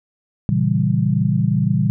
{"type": "chord", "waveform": "sine", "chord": "A# diminished seventh", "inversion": "none", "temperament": "equal", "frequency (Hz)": [116.54, 138.59, 164.81, 196], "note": ["A#2", "C#3", "E3", "G3"], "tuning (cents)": [0, 0, 0, 0], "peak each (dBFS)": -20, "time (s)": [0.49, 1.9], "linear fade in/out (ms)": 0, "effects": []}